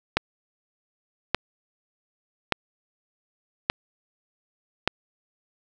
click train, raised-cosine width 0.3 ms, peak -3 dBFS, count 5, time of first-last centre 0.17-4.876 s, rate 0.85 Hz, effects none

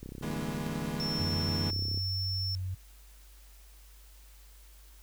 click train, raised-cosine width 3 ms, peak -29 dBFS, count 65, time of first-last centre 0.03-1.975 s, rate 32.9 Hz
35% pulse chord, E dominant seventh, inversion third, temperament equal with one note detuned, 146.83 / 164.81 / 207.7 / 241.2 Hz, D3 / E3 / G#3 / B3, 0 / 0 / 0 / -41 cents, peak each -37 dBFS, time 0.22-1.71 s, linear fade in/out 10 ms
triangle tone, 5400 Hz, E8, 41 cents sharp, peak -32 dBFS, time 1-2.55 s, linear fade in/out 0 ms
sine tone with pitch glide, 91.3 to 93.11 Hz, F#2 to F#2, -23 to +11 cents, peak -32 dBFS, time 1.19-2.75 s, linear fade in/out 10 ms, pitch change +34 cents, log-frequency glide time 1.37-2.1 s
effects added 50 Hz sine -52 dBFS peak until 5.02 s + white hiss -60 dBFS RMS until 5.02 s

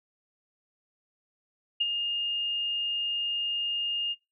sine tone with ADSR envelope, 2830 Hz, F7, 22 cents sharp, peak -21 dBFS, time 1.8-4.15 s, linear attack 11 ms, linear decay 29 ms, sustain -7 dB, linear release 36 ms, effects noise-tail reverb RT60 0.2 s tail -18 dB re dry

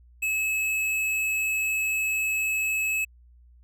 triangle tone with hard clipping, 2587 Hz, E7, 33 cents flat, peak -25 dBFS, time 0.22-3.05 s, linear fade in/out 10 ms, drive 17 dB, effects added 60 Hz sine -51 dBFS peak until 3.63 s

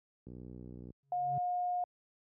click train, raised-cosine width 3 ms, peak -35 dBFS, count 40, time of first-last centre 0.27-0.904 s, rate 61.5 Hz
triangle tone with exponential growth, 138.59 Hz, C#3, in tune, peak -34 dBFS, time 1.03-1.38 s, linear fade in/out 0 ms, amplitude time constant 74 ms
sine tone, 716 Hz, F5, 43 cents sharp, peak -31 dBFS, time 1.12-1.84 s, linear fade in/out 2 ms
effects high-pass 60 Hz 12 dB/octave

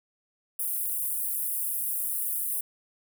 pink high-pass noise, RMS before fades -30 dBFS, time 0.59-2.61 s, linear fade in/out 5 ms, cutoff 9700 Hz, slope 48 dB/octave, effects none

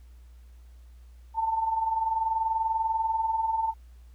sine tone pair together, 874.6 / 895 Hz, A5 / A5, -11 / +29 cents, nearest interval unison, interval 40 cents, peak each -32 / -25 dBFS, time 1.34-3.74 s, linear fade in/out 50 ms, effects added 60 Hz sine -47 dBFS peak until 4.14 s + pink hiss -67 dBFS RMS until 4.14 s

